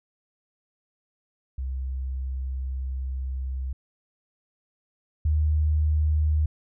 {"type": "tone pair in turn", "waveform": "sine", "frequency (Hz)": [65.41, 76.49], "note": ["C2", "D#2"], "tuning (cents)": [0, -29], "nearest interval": "minor third", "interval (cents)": 271, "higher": "second", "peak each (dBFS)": [-27, -19], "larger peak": "second", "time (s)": [[1.58, 3.73], [5.25, 6.46]], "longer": "first", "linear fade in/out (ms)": 5, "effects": []}